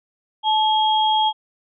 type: tone pair together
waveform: sine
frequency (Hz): 866 / 3270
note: A5 / G#7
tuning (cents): -28 / -28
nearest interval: octave + major seventh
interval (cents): 2300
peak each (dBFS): -16 / -21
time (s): 0.43-1.33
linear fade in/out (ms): 50
effects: none